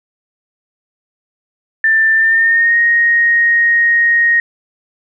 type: tone with pitch glide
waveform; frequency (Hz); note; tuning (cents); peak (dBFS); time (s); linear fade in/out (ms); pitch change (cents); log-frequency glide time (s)
sine; 1780 to 1869.6; A6 to A#6; +20 to +5; -8; 1.84-4.4; 2; +85; 2.14-2.78
effects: none